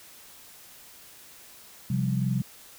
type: chord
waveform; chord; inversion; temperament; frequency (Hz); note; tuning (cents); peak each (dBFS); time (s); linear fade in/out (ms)
sine; C suspended fourth; none; equal; 130.81 / 174.61 / 196; C3 / F3 / G3; 0 / 0 / 0; -26 / -30 / -29; 1.9-2.42; 5
effects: white hiss -50 dBFS RMS until 2.78 s